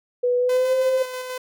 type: tone with pitch glide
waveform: sine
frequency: 492.1 to 521.4 Hz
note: B4 to C5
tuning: -6 to -6 cents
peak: -17 dBFS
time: 0.23-1.03 s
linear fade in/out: 10 ms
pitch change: +100 cents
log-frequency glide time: 0.38-0.74 s
type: tone with tremolo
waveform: sawtooth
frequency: 508 Hz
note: B4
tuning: 49 cents sharp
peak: -24 dBFS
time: 0.49-1.38 s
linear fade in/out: 5 ms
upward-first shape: square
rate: 6.2 Hz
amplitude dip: 30%
effects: none